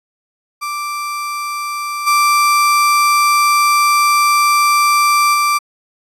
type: tone with level steps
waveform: 35% pulse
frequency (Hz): 1174.7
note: D6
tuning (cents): 0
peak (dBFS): -18 / -8 / -10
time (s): 0.61-5.59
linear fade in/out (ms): 20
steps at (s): 2.06 / 5.33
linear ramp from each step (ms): 20
effects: resampled to 32000 Hz